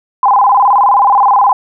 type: tone with vibrato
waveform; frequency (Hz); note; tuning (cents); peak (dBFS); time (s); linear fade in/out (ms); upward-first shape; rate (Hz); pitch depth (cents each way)
sine; 904; A5; +47; -5; 0.23-1.53; 2; square; 19; 200
effects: none